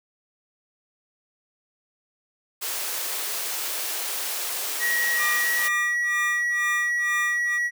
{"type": "high-pass noise", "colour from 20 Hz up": "white", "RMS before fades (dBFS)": -29, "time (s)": [2.61, 5.69], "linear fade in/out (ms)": 20, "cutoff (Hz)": 360, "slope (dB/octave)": 24}
{"type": "tone with pitch glide", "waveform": "triangle", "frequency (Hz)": [1905, 1924.9], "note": ["A#6", "B6"], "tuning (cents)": [37, -45], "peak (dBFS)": -20, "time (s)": [4.79, 7.71], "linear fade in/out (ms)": 50, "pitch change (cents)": 18, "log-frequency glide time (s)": [5.19, 5.85]}
{"type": "tone with tremolo", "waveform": "25% pulse", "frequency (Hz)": 1200, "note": "D6", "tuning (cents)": 37, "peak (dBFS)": -23, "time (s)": [5.16, 7.59], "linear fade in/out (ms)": 50, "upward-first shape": "sine", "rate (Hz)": 2.1, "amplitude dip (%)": 100}
{"effects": []}